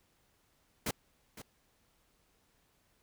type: noise with echo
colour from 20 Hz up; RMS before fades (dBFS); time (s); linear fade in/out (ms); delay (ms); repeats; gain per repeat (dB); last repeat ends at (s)
pink; -34; 0.86-0.91; 5; 510; 1; -14; 1.42
effects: pink hiss -72 dBFS RMS until 3.02 s